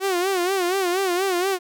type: tone with vibrato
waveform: sawtooth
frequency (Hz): 370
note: F#4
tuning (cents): 0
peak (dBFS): -16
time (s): 0-1.59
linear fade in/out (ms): 50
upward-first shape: sine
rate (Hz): 4.2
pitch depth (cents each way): 110
effects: none